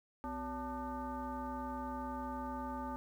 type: tone with frequency modulation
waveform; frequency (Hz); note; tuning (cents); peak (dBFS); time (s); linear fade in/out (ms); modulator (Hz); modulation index
sine; 569; C#5; +45; -38; 0.24-2.96; 0; 315; 1.9
effects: 11-bit